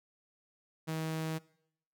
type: tone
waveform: sawtooth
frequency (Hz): 159.4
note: D#3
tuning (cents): +42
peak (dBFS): -30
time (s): 0.87-1.39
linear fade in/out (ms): 20
effects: noise-tail reverb RT60 0.7 s tail -21 dB re dry